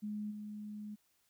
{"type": "tone with level steps", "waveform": "sine", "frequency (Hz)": 210, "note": "G#3", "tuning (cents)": 19, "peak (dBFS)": [-37, -42], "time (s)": [0.02, 0.96], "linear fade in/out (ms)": 20, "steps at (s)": 0.3, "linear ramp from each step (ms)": 20, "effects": ["white hiss -75 dBFS RMS until 1.29 s"]}